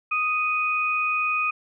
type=tone pair together; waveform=sine; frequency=1245.7 / 2489 Hz; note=D#6 / D#7; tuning=+2 / 0 cents; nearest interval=octave; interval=1198 cents; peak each=-25 / -23 dBFS; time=0.11-1.51 s; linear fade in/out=10 ms; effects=none